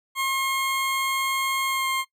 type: tone with pitch glide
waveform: 20% pulse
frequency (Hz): 1074 to 1062.9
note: C6 to C6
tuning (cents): +45 to +27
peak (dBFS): -18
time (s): 0.15-2.05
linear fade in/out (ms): 50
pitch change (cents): -18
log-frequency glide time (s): 1.67-1.88
effects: noise-tail reverb RT60 0.1 s tail -20 dB re dry